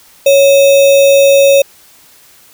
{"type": "tone with sample-and-hold", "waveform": "sine", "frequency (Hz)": 554.4, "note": "C#5", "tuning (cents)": 0, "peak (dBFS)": -3, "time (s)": [0.26, 1.62], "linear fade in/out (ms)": 5, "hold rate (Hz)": 3150, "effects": ["white hiss -43 dBFS RMS until 2.53 s"]}